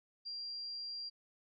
sine tone, 4756 Hz, D8, 21 cents sharp, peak -40 dBFS, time 0.25-1.1 s, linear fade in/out 20 ms, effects MP3 32 kbps

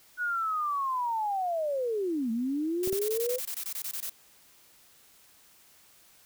sine linear two-way sweep, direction down then up, 1480 to 220 to 515 Hz, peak -27 dBFS, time 0.17-3.4 s, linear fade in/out 50 ms, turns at 2.31 s
blue noise bursts, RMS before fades -35 dBFS, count 14, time 2.83-4.096 s, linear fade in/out 2 ms, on 70 ms, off 22 ms
clicks, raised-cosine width 2 ms, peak -24 dBFS, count 2, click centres 2.875 / 2.929 s
effects white hiss -59 dBFS RMS until 6.25 s

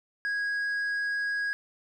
sine tone with tanh clipping, 1651 Hz, G#6, 11 cents flat, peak -28 dBFS, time 0.25-1.53 s, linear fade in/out 0 ms, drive 4 dB, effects none

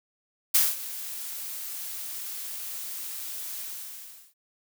blue noise with ADSR envelope, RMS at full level -19 dBFS, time 0.54-4.34 s, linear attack 9 ms, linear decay 200 ms, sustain -17 dB, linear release 740 ms, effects none

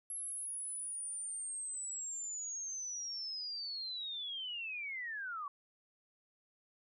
sine linear sweep, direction down, 11175 to 1108.7 Hz, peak -39 dBFS, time 0.1-5.48 s, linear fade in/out 2 ms, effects none

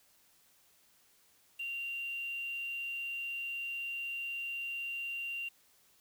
sine tone with quantisation, 2768 Hz, F7, 16 cents flat, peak -36 dBFS, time 1.59-5.49 s, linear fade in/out 10 ms, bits 9, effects white hiss -67 dBFS RMS until 6 s

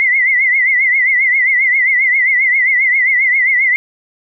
sine tone with vibrato, 2056 Hz, C7, 31 cents flat, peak -9 dBFS, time 0-3.76 s, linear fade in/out 0 ms, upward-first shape triangle, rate 7.5 Hz, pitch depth 120 cents each way, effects none

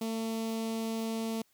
sawtooth tone with notch filter, 224.5 Hz, A3, 35 cents sharp, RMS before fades -34 dBFS, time 0.01-1.42 s, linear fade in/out 5 ms, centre 1600 Hz, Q 1, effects white hiss -70 dBFS RMS until 1.53 s

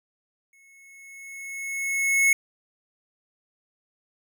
square tone with exponential growth, 2189 Hz, C#7, 22 cents flat, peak -16 dBFS, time 0.53-2.33 s, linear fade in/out 2 ms, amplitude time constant 390 ms, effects none

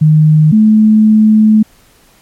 sine tone pair in turn, 154.3 / 216 Hz, D#3 / A3, -14 / -32 cents, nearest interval tritone, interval 582 cents, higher second, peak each -3 dBFS, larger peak neither, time 0.01-0.52 / 0.52-1.63 s, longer second, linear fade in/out 10 ms, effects pink hiss -47 dBFS RMS until 2.21 s + MP3 64 kbps

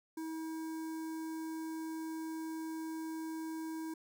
square tone with notch filter, 320.7 Hz, E4, 48 cents flat, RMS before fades -41 dBFS, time 0.17-3.94 s, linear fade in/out 5 ms, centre 3000 Hz, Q 0.59, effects none

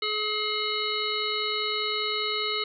harmonic tone, 425 Hz, G#4, 40 cents sharp, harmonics 1 / 3 / 5 / 7 / 9 / 10, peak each -33 / -33 / -33 / -33 / -33 / -33 dBFS, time 0.02-2.64 s, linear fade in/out 5 ms, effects none

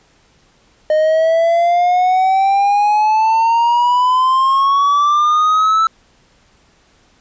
triangle exponential sweep, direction up, 613 to 1326 Hz, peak -8 dBFS, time 0.9-5.87 s, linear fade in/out 2 ms, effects pink hiss -53 dBFS RMS until 7.2 s + resampled to 16000 Hz

